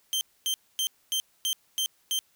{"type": "tone bursts", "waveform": "sawtooth", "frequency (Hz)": 3136, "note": "G7", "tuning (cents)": 0, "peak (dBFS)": -22, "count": 7, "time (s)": [0.13, 2.19], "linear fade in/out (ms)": 0, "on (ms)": 80, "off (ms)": 250, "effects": ["white hiss -66 dBFS RMS until 2.35 s"]}